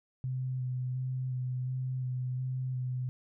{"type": "tone with vibrato", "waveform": "sine", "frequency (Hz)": 127.9, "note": "C3", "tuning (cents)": -39, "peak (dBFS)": -31, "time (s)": [0.24, 3.09], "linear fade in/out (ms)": 0, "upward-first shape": "square", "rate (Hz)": 1.4, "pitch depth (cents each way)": 15, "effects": []}